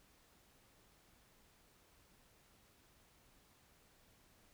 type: silence
effects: pink hiss -69 dBFS RMS until 4.53 s